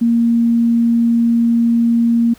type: tone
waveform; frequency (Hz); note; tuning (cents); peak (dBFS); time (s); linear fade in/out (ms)
sine; 233.1; A#3; 0; -10; 0.01-2.34; 10
effects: pink hiss -47 dBFS RMS until 2.38 s